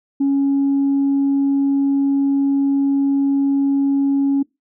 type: tone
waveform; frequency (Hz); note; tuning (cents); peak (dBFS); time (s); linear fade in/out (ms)
sine; 277.2; C#4; 0; -12; 0.2-4.43; 10
effects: noise-tail reverb RT60 0.2 s tail -23 dB re dry + tanh soft clip ceiling -11 dBFS